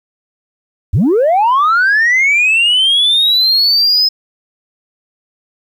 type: linear sweep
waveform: sine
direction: up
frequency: 65.7 to 5130 Hz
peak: -6 dBFS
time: 0.93-4.09 s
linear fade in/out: 10 ms
effects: tanh soft clip ceiling -6 dBFS + 8-bit